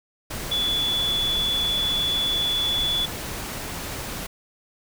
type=tone in noise; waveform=sine; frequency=3436 Hz; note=A7; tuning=42 cents flat; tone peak=-21 dBFS; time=0.51-3.06 s; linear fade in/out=10 ms; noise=pink; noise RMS=-32 dBFS; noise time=0.3-4.27 s; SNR=+8 dB; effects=none